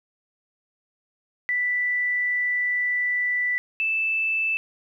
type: tone pair in turn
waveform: sine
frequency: 1975.5 / 2637 Hz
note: B6 / E7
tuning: 0 / 0 cents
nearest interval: perfect fourth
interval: 500 cents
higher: second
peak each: -21 dBFS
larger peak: neither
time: 1.49-3.58 / 3.8-4.57 s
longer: first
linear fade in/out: 0 ms
effects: 10-bit